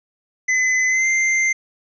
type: tone with pitch glide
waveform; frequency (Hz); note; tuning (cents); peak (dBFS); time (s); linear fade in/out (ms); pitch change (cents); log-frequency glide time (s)
square; 2027 to 2088; B6 to C7; +45 to -4; -16; 0.48-1.53; 10; +51; 0.88-1.07
effects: resampled to 16000 Hz + 9-bit